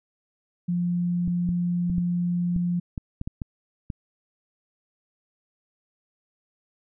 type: tone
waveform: sine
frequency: 175.3 Hz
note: F3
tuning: 7 cents sharp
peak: -22 dBFS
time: 0.68-2.8 s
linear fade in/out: 10 ms
type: clicks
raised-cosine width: 5 ms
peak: -18 dBFS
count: 10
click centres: 1.278 / 1.49 / 1.899 / 1.982 / 2.563 / 2.978 / 3.214 / 3.275 / 3.418 / 3.902 s
effects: none